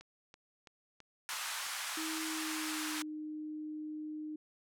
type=click train; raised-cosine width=0.2 ms; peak=-36 dBFS; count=7; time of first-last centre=0.01-1.997 s; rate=3.02 Hz
type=band-pass noise; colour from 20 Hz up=pink; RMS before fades=-40 dBFS; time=1.29-3.02 s; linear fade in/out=0 ms; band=960 to 12000 Hz; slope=24 dB/octave
type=tone with pitch glide; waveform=sine; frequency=318.1 to 306.4 Hz; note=D#4 to D#4; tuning=+38 to -27 cents; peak=-39 dBFS; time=1.97-4.36 s; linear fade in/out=5 ms; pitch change=-65 cents; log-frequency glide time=2.22-3.03 s
effects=none